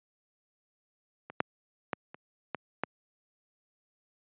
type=clicks; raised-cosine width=0.5 ms; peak=-27 / -10 / -14 / -29 / -17 / -13 dBFS; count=6; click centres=1.3 / 1.404 / 1.932 / 2.145 / 2.547 / 2.836 s; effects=high-pass 150 Hz 12 dB/octave + resampled to 8000 Hz